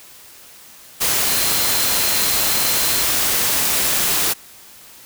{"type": "tone in noise", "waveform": "sine", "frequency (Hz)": 4121, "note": "C8", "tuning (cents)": -27, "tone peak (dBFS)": -27, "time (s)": [1.27, 3.04], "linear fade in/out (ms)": 20, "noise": "white", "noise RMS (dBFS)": -18, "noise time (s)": [1, 4.34], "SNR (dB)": -12, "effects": ["white hiss -43 dBFS RMS until 5.05 s"]}